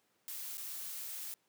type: noise with dropouts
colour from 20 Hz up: blue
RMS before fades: -43 dBFS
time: 0.28-1.34 s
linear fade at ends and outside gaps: 0 ms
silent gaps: 0.571-0.579 s
effects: pink hiss -75 dBFS RMS until 1.48 s + high-pass 200 Hz 12 dB/octave